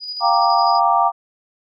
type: tone with tremolo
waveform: sine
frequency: 4924 Hz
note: D#8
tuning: 19 cents flat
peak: -24 dBFS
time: 0-0.81 s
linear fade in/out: 50 ms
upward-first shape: square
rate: 12 Hz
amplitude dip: 40%
type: chord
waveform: sine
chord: G minor seventh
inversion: third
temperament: equal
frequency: 698.5 / 784 / 932.3 / 1174.7 Hz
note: F5 / G5 / Bb5 / D6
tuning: 0 / 0 / 0 / 0 cents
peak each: -18 dBFS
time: 0.2-1.12 s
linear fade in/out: 50 ms
effects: none